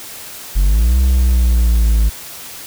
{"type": "linear two-way sweep", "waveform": "triangle", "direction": "up then down", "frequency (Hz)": [43.09, 64.8, 53.2], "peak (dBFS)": -7, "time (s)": [0.55, 2.1], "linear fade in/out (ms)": 20, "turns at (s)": 0.99, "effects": ["white hiss -32 dBFS RMS until 2.66 s"]}